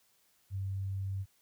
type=tone; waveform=sine; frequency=96.9 Hz; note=G2; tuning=20 cents flat; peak=-33 dBFS; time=0.5-1.26 s; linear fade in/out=50 ms; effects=white hiss -70 dBFS RMS until 1.41 s